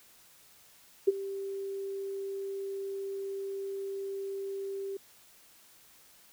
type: tone with ADSR envelope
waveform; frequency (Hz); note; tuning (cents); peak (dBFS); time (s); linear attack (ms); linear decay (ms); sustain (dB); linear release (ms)
sine; 392; G4; 0; -17; 1.07-4.97; 14; 26; -17; 4
effects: white hiss -59 dBFS RMS until 6.32 s